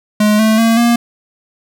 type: tone with pitch steps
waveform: square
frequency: 210.9 / 219 / 227.3 / 236 Hz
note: G#3 / A3 / A#3 / A#3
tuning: +27 / -8 / -43 / +22 cents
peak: -9 dBFS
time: 0.2-0.96 s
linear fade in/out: 5 ms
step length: 190 ms
effects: none